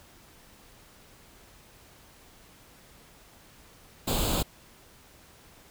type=noise with comb filter; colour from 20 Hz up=pink; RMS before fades=-27 dBFS; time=4.07-4.43 s; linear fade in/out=10 ms; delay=0.26 ms; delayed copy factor=+0.7; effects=pink hiss -55 dBFS RMS until 5.7 s